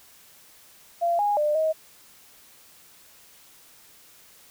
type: tone with pitch steps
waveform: sine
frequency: 686 / 823 / 598 / 632 Hz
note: F5 / G#5 / D5 / D#5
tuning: -31 / -16 / +31 / +27 cents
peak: -20 dBFS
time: 1.01-1.73 s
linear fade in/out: 20 ms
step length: 180 ms
effects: white hiss -53 dBFS RMS until 4.5 s